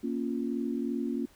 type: chord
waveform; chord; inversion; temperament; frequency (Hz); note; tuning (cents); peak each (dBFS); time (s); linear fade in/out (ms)
sine; Bb minor; none; equal with one note detuned; 234.4 / 277.2 / 349.2; Bb3 / Db4 / F4; +10 / 0 / 0; -32 / -33 / -36; 0.03-1.26; 10
effects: pink hiss -61 dBFS RMS until 1.35 s